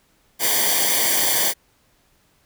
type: noise with comb filter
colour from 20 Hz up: white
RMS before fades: -19 dBFS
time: 0.39-1.54 s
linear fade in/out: 50 ms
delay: 0.75 ms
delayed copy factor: -0.9
effects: pink hiss -61 dBFS RMS until 2.45 s